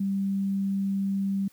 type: tone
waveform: sine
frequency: 196 Hz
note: G3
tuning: in tune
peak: -24 dBFS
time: 0-1.48 s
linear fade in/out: 5 ms
effects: white hiss -60 dBFS RMS until 1.52 s + high-pass 80 Hz 12 dB/octave